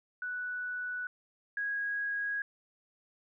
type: tone pair in turn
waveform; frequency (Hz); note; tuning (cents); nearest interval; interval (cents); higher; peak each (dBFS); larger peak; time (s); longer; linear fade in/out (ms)
sine; 1481 / 1649.5; F#6 / G#6; +1 / -12; major second; 187; second; -34 / -31; second; 0.22-1.07 / 1.57-2.42; neither; 2
effects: none